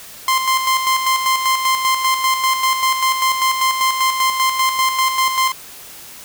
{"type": "tone with tremolo", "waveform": "sawtooth", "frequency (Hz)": 1046.5, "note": "C6", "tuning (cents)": 0, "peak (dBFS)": -9, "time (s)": [0.28, 5.52], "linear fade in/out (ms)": 2, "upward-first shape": "square", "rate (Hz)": 5.1, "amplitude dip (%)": 50, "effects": ["white hiss -37 dBFS RMS until 6.24 s"]}